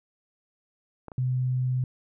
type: clicks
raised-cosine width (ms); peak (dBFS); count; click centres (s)
1; -25 / -27; 2; 1.083 / 1.118
type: tone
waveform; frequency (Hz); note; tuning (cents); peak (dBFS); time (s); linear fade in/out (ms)
sine; 127.4; C3; -46; -23; 1.18-1.84; 2
effects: none